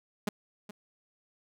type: tone with echo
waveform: sawtooth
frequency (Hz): 207.7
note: G#3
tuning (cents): 0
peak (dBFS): -23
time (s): 0.27-0.29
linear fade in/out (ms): 5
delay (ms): 420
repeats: 1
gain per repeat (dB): -14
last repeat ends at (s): 0.71
effects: none